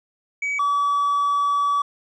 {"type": "tone pair in turn", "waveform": "triangle", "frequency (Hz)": [2273, 1144.7], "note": ["C#7", "D6"], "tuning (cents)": [43, -45], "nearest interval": "octave", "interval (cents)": 1188, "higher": "first", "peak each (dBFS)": [-20, -15], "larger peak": "second", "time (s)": [[0.42, 0.59], [0.59, 1.82]], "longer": "second", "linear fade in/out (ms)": 5, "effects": ["tanh soft clip ceiling -12 dBFS", "resampled to 22050 Hz"]}